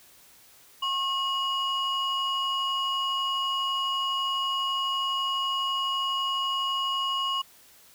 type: tone pair together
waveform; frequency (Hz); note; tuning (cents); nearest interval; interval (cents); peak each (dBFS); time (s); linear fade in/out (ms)
sine; 1085 / 2897; C#6 / F#7; -37 / -37; octave + perfect fourth; 1700; -26; 0.82-7.42; 10
effects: tanh soft clip ceiling -22 dBFS + white hiss -55 dBFS RMS until 7.94 s